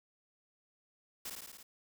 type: noise with echo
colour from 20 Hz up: white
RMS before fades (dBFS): -42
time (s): 1.25-1.3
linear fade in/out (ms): 5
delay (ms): 55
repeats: 6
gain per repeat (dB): -2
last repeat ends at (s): 1.63
effects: none